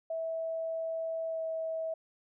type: tone with pitch glide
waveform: sine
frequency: 652 to 646.7 Hz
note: E5 to E5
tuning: -19 to -33 cents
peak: -32 dBFS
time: 0.1-1.94 s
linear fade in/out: 5 ms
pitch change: -14 cents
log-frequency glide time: 1.27-1.42 s
effects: none